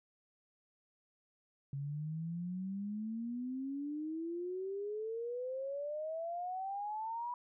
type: exponential sweep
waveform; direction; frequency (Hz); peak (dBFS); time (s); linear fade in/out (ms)
sine; up; 137.2 to 982; -37; 1.73-7.34; 2
effects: none